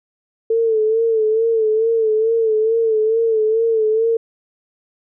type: tone with vibrato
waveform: sine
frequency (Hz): 444.8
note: A4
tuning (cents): +19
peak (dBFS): -13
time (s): 0.5-4.17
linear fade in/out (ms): 5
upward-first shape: sine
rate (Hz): 2.3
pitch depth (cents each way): 55
effects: none